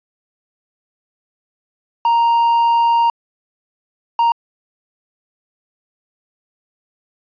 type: tone bursts at uneven times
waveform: triangle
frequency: 932.3 Hz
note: A#5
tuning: in tune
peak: -9 dBFS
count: 2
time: 2.05-3.1 / 4.19-4.32 s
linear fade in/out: 2 ms
effects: resampled to 11025 Hz